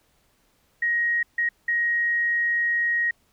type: tone bursts at uneven times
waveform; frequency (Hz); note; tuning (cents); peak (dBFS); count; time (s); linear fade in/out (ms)
sine; 1884; A#6; +18; -20; 3; 0.82-1.23 / 1.38-1.49 / 1.68-3.11; 5
effects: pink hiss -65 dBFS RMS until 3.32 s